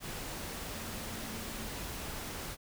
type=tone in noise; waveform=sine; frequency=223.4 Hz; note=A3; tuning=27 cents sharp; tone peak=-48 dBFS; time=0.72-1.7 s; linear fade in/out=50 ms; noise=pink; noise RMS=-41 dBFS; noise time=0-2.57 s; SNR=-10 dB; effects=none